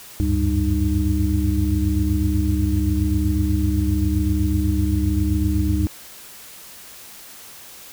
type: tone cluster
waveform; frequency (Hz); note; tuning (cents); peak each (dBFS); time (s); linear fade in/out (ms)
sine; 71.5 / 92.4 / 100.2 / 197.7 / 306.6; D2 / F#2 / G2 / G3 / D#4; -46 / -2 / +38 / +15 / -25; -20 / -25 / -25 / -26 / -23; 0.2-5.87; 0
effects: white hiss -41 dBFS RMS until 7.92 s